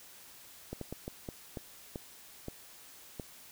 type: slowing click train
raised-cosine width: 2 ms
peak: -25 dBFS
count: 9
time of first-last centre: 0.73-3.198 s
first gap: 83 ms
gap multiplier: 1.36
effects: white hiss -54 dBFS RMS until 3.51 s